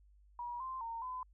sine tone with pitch steps, 961 / 1043 / 918 / 1014 Hz, B5 / C6 / A#5 / B5, -48 / -6 / -27 / +45 cents, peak -39 dBFS, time 0.39-1.23 s, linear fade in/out 2 ms, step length 210 ms, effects added 50 Hz sine -61 dBFS peak until 1.33 s

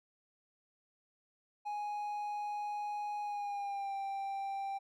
triangle tone with pitch glide, 830.6 to 786.7 Hz, G#5 to G5, 0 to +6 cents, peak -34 dBFS, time 1.65-4.79 s, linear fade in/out 20 ms, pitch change -94 cents, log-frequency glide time 3.22-3.95 s, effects none

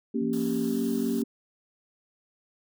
sine chord, G diminished, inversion first, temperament equal, 233.1 / 277.2 / 392 Hz, Bb3 / Db4 / G4, 0 / 0 / 0 cents, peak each -27 / -30 / -32 dBFS, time 0.14-1.24 s, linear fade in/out 10 ms
sine tone with pitch glide, 168.9 to 185.25 Hz, E3 to F#3, +42 to +2 cents, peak -36 dBFS, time 0.21-1.2 s, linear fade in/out 5 ms, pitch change +160 cents, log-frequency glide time 0.64-0.74 s
white band-stop noise, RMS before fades -44 dBFS, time 0.33-1.22 s, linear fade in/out 0 ms, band 1800 to 2700 Hz, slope 96 dB/octave
effects none

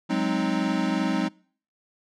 square chord, Ab dominant seventh, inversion third, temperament equal, 185 / 207.7 / 261.6 / 311.1 Hz, Gb3 / Ab3 / C4 / Eb4, 0 / 0 / 0 / 0 cents, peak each -29 dBFS, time 0.09-1.29 s, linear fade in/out 20 ms, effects noise-tail reverb RT60 0.5 s tail -25 dB re dry + low-pass 5000 Hz 12 dB/octave

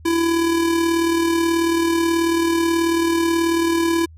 square tone with amplitude modulation, 334.2 Hz, E4, 24 cents sharp, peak -15 dBFS, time 0.05-4.06 s, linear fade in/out 10 ms, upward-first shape sine, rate 38.4 Hz, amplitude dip 40%, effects added 80 Hz sine -40 dBFS peak until 4.17 s + resampled to 32000 Hz

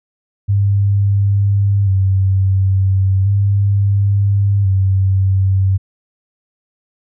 sine tone with vibrato, 98 Hz, G2, in tune, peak -10 dBFS, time 0.48-5.78 s, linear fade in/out 20 ms, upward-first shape square, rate 0.36 Hz, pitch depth 37 cents each way, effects none

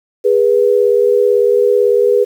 sine tone pair together, 410 / 488 Hz, G#4 / B4, -22 / -21 cents, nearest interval minor third, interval 301 cents, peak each -11 dBFS, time 0.24-2.25 s, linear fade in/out 20 ms, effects 7-bit

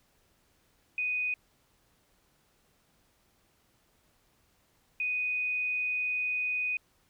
sine tone pair in turn, 2489 / 2489 Hz, D#7 / D#7, 0 / 0 cents, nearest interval unison, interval 0 cents, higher neither, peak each -28 dBFS, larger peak neither, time 0.98-1.34 / 5-6.77 s, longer second, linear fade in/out 2 ms, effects pink hiss -69 dBFS RMS until 7.09 s

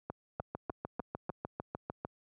two click trains, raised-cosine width 1 ms, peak -23 / -23 dBFS, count 5 / 12, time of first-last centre 0.1-1.294 / 0.4-2.049 s, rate 3.35 / 6.67 Hz, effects high-pass 80 Hz 12 dB/octave

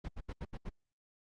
brown noise bursts, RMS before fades -39 dBFS, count 6, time 0.04-0.696 s, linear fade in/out 10 ms, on 46 ms, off 76 ms, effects low-pass 5000 Hz 12 dB/octave + Opus 48 kbps

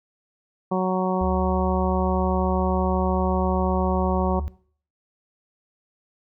harmonic tone, 185.6 Hz, F#3, 6 cents sharp, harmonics 1 / 2 / 3 / 4 / 5 / 6, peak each -23 / -26 / -28 / -29 / -30 / -31 dBFS, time 0.71-4.4 s, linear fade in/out 10 ms
sine tone, 72.9 Hz, D2, 12 cents flat, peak -25 dBFS, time 1.21-4.48 s, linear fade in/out 0 ms
effects noise-tail reverb RT60 0.5 s tail -19 dB re dry

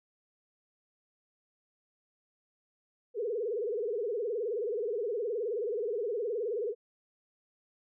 sine tone with vibrato, 445.8 Hz, A4, 23 cents sharp, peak -30 dBFS, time 3.14-6.75 s, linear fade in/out 50 ms, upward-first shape sine, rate 19 Hz, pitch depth 180 cents each way, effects none

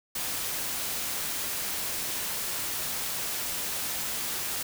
white noise, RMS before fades -32 dBFS, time 0.15-4.63 s, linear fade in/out 5 ms, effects none

